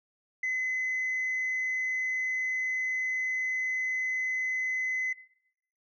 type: tone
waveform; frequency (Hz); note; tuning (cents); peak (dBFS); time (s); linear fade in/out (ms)
sine; 2032; B6; +49; -26; 0.43-5.13; 5
effects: noise-tail reverb RT60 0.7 s tail -18 dB re dry + tanh soft clip ceiling -25 dBFS